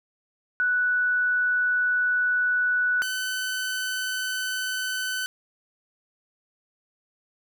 sine / sawtooth tone pair in turn, 1480 / 1512.8 Hz, F#6 / F#6, 0 / +38 cents, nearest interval unison, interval 38 cents, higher second, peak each -20 / -23 dBFS, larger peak first, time 0.6-3.02 / 3.02-5.26 s, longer first, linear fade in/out 0 ms, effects none

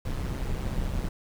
brown noise with amplitude modulation, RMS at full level -27 dBFS, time 0.05-1.09 s, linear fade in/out 5 ms, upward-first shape sine, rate 131 Hz, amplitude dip 60%, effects none

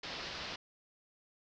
white low-pass noise, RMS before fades -43 dBFS, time 0.03-0.56 s, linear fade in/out 5 ms, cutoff 5100 Hz, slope 48 dB/octave, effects none

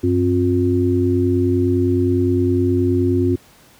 sine tone cluster, 96.1 / 266.3 / 356 Hz, G2 / C4 / F4, -34 / +31 / +33 cents, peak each -18 dBFS, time 0.03-3.36 s, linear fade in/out 10 ms, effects pink hiss -49 dBFS RMS until 3.79 s + high-pass 60 Hz 12 dB/octave

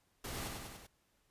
pink noise with echo, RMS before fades -43 dBFS, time 0.24-0.48 s, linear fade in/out 5 ms, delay 97 ms, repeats 4, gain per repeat -3 dB, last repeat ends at 0.868 s, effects pink hiss -75 dBFS RMS until 1.3 s + resampled to 32000 Hz

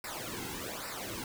pink noise with flanger, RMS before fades -40 dBFS, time 0.04-1.24 s, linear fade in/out 2 ms, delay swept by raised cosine 0.31 to 1.71 ms, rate 1.2 Hz, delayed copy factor -0.8, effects none

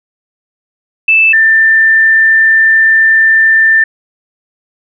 sine tone pair in turn, 2637 / 1784.3 Hz, E7 / A6, 0 / +24 cents, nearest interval perfect fifth, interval 676 cents, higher first, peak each -4 dBFS, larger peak neither, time 1.08-1.33 / 1.33-3.84 s, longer second, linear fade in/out 5 ms, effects none

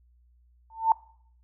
sine tone with exponential growth, 896 Hz, A5, 31 cents sharp, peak -13 dBFS, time 0.7-0.92 s, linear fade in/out 2 ms, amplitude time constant 47 ms, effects noise-tail reverb RT60 0.6 s tail -22 dB re dry + added 60 Hz sine -58 dBFS peak until 1.43 s

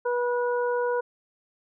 harmonic tone, 486.8 Hz, B4, 25 cents flat, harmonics 1 / 2 / 3, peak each -24 / -30 / -34 dBFS, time 0.05-1.01 s, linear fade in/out 10 ms, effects none

